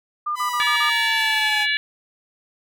sine tone bursts, 1204 Hz, D6, 43 cents sharp, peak -21 dBFS, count 5, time 0.26-0.9 s, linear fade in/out 10 ms, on 100 ms, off 35 ms
sawtooth linear sweep, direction down, 1004 to 833 Hz, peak -21 dBFS, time 0.35-1.67 s, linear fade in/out 50 ms
harmonic tone, 574 Hz, D5, 40 cents flat, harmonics 3 / 4 / 5 / 6 / 7, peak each -22 / -24 / -26 / -28 / -29 dBFS, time 0.6-1.77 s, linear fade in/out 0 ms
effects none

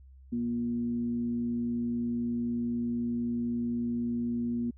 sine tone with frequency modulation, 238.1 Hz, A#3, 37 cents sharp, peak -28 dBFS, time 0.32-4.71 s, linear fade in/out 10 ms, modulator 116 Hz, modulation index 0.3, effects added 66 Hz sine -50 dBFS peak until 4.77 s

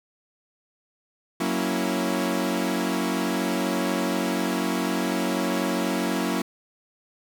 sawtooth chord, F# dominant seventh, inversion none, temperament equal, 185 / 233.1 / 277.2 / 329.6 Hz, F#3 / A#3 / C#4 / E4, 0 / 0 / 0 / 0 cents, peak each -25 dBFS, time 1.4-6.42 s, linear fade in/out 5 ms, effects none

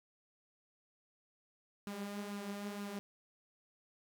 sawtooth tone with flanger, 203 Hz, G#3, 39 cents flat, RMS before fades -43 dBFS, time 1.87-2.99 s, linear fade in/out 0 ms, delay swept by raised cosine 0.71 to 6.61 ms, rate 2.1 Hz, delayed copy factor +0.5, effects none

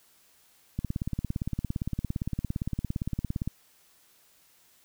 click train, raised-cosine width 5 ms, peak -17 dBFS, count 48, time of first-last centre 0.79-3.476 s, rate 17.5 Hz, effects white hiss -62 dBFS RMS until 4.84 s

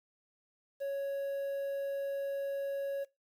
triangle tone with quantisation, 555 Hz, C#5, 2 cents sharp, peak -31 dBFS, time 0.8-3.05 s, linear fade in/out 20 ms, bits 10, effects noise-tail reverb RT60 0.2 s tail -19 dB re dry

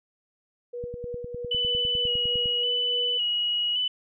sine tone with tremolo, 483.8 Hz, B4, 36 cents flat, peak -31 dBFS, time 0.73-3.18 s, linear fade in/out 10 ms, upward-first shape sine, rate 3.2 Hz, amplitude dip 40%
click train, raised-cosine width 5 ms, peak -26 dBFS, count 17, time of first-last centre 0.84-2.458 s, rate 9.89 Hz
sine tone with vibrato, 2949 Hz, F#7, 6 cents flat, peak -23 dBFS, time 1.51-3.88 s, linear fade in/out 5 ms, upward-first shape square, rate 0.89 Hz, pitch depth 26 cents each way
effects none

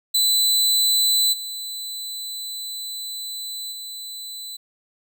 sawtooth tone with level steps, 4000 Hz, B7, 21 cents sharp, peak -13 / -26 / -29 dBFS, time 0.14-4.57 s, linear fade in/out 10 ms, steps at 1.32 / 3.71 s, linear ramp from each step 20 ms, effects none

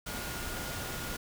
sine tone in noise, 1430 Hz, F6, 41 cents sharp, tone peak -45 dBFS, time 0.06-1.17 s, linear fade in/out 10 ms, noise pink, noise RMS -38 dBFS, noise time 0.06-1.17 s, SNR -10 dB, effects none

